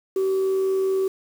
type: tone with amplitude modulation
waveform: sine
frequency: 382.7 Hz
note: G4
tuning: 42 cents flat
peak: -16 dBFS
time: 0.16-1.08 s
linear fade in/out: 5 ms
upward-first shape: sine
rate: 84.9 Hz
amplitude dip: 25%
effects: tanh soft clip ceiling -17 dBFS + 7-bit